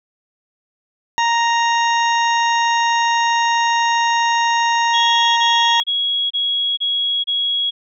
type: harmonic tone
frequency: 932.3 Hz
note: A#5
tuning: in tune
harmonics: 1 / 2 / 3 / 4 / 6 / 7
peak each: -15 / -21 / -25 / -27 / -31 / -32 dBFS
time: 1.18-5.8 s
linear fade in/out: 0 ms
type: tone bursts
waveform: sine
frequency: 3322 Hz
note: G#7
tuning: in tune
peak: -16 dBFS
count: 6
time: 4.93-7.71 s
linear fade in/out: 20 ms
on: 440 ms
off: 28 ms
effects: none